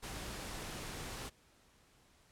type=noise; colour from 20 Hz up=pink; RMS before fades=-44 dBFS; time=0.02-1.3 s; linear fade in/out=20 ms; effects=pink hiss -67 dBFS RMS until 2.31 s + low-pass 11000 Hz 12 dB/octave

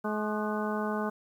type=harmonic tone with a mistuned harmonic; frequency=212.7 Hz; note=G#3; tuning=42 cents sharp; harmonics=1 / 2 / 3 / 4 / 5 / 6 / 7; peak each=-32 / -35 / -37 / -38 / -39 / -40 / -40 dBFS; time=0.04-1.1 s; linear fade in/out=10 ms; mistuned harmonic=6; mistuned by=-70 cents; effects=10-bit

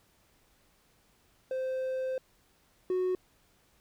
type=tone pair in turn; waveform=triangle; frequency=520 / 367.8 Hz; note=C5 / F#4; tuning=-11 / -10 cents; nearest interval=tritone; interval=599 cents; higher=first; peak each=-28 / -24 dBFS; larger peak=second; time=1.51-2.18 / 2.9-3.15 s; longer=first; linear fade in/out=2 ms; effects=tanh soft clip ceiling -21 dBFS + pink hiss -67 dBFS RMS until 3.8 s

